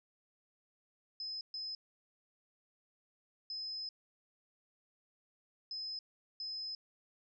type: tone bursts at uneven times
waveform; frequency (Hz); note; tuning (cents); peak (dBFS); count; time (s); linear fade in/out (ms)
sine; 5100; D#8; +42; -39; 5; 1.2-1.41 / 1.54-1.75 / 3.5-3.89 / 5.71-5.99 / 6.4-6.75; 2
effects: none